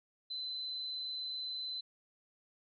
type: tone with amplitude modulation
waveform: sine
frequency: 4038 Hz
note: B7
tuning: 38 cents sharp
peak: -36 dBFS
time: 0.3-1.81 s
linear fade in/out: 10 ms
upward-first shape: sine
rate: 147 Hz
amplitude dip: 35%
effects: none